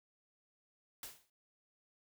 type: noise with exponential decay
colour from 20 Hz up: white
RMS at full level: -43 dBFS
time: 1.03-1.3 s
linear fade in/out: 2 ms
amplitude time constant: 57 ms
effects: none